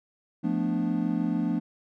triangle chord, B half-diminished seventh, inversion second, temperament equal, 174.61 / 220 / 246.9 / 293.7 Hz, F3 / A3 / B3 / D4, 0 / 0 / 0 / 0 cents, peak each -28 dBFS, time 0.43-1.6 s, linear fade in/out 20 ms, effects none

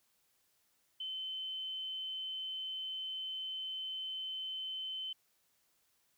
sine tone, 3064 Hz, G7, 40 cents flat, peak -38 dBFS, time 1-5.13 s, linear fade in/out 5 ms, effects white hiss -75 dBFS RMS until 6.17 s

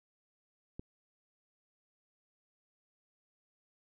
click, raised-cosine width 3 ms, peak -29 dBFS, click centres 0.795 s, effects none

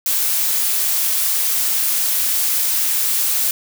blue noise, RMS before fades -18 dBFS, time 0.06-3.51 s, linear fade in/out 2 ms, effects none

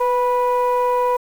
sine tone pair together, 496.5 / 981 Hz, B4 / B5, +9 / -12 cents, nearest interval octave, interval 1179 cents, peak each -16 dBFS, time 0-1.17 s, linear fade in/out 10 ms, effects tanh soft clip ceiling -12 dBFS + 7-bit

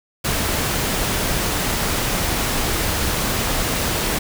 pink noise, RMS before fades -21 dBFS, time 0.24-4.19 s, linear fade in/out 10 ms, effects none

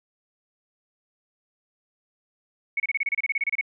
sine tone bursts, 2217 Hz, C#7, in tune, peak -21 dBFS, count 15, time 2.77-3.612 s, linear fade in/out 5 ms, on 30 ms, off 28 ms, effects none

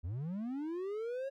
triangle linear sweep, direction up, 74.2 to 554.4 Hz, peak -34 dBFS, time 0.03-1.3 s, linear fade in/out 20 ms, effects none

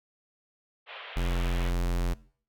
white band-pass noise, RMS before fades -43 dBFS, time 0.86-1.73 s, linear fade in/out 50 ms, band 450 to 3400 Hz, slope 48 dB/octave
square tone, 43.65 Hz, F1, in tune, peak -26 dBFS, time 1.16-2.14 s, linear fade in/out 10 ms
effects noise-tail reverb RT60 0.5 s tail -21 dB re dry

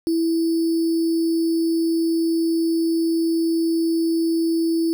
sine tone with sample-and-hold, 329.6 Hz, E4, in tune, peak -17 dBFS, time 0.07-4.93 s, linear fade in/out 0 ms, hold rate 4900 Hz, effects none

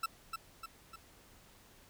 40% pulse tone with echo, 1329 Hz, E6, 14 cents sharp, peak -31 dBFS, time 0.03-0.06 s, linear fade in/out 5 ms, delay 300 ms, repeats 3, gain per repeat -5 dB, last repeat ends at 0.96 s, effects pink hiss -61 dBFS RMS until 1.89 s

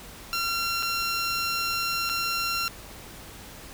15% pulse tone with dropouts, 1370 Hz, F6, 34 cents flat, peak -19 dBFS, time 0.33-2.68 s, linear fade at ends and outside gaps 0 ms, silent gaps 0.825-0.83 / 2.092-2.097 s, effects added 50 Hz sine -54 dBFS peak until 3.73 s + pink hiss -44 dBFS RMS until 3.73 s

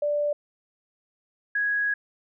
sine tone pair in turn, 587.3 / 1661.1 Hz, D5 / G#6, 0 / 0 cents, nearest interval octave + tritone, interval 1800 cents, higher second, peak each -22 dBFS, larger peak neither, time 0.02-0.33 / 1.55-1.94 s, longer second, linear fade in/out 5 ms, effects none

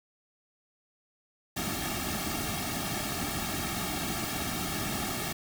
pink noise with comb filter, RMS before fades -33 dBFS, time 1.56-5.33 s, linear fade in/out 10 ms, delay 2 ms, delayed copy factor -1, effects none

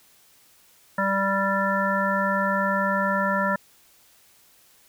harmonic tone, 195.6 Hz, G3, 4 cents flat, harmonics 1 / 3 / 5 / 7 / 9, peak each -27 / -27 / -27 / -27 / -27 dBFS, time 0.98-3.56 s, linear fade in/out 5 ms, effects white hiss -57 dBFS RMS until 4.88 s

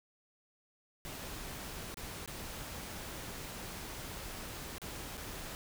pink noise with dropouts, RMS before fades -44 dBFS, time 1.05-5.55 s, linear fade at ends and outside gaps 0 ms, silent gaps 1.943-1.971 / 2.26-2.276 / 4.782-4.817 / 5.171-5.177 s, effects none

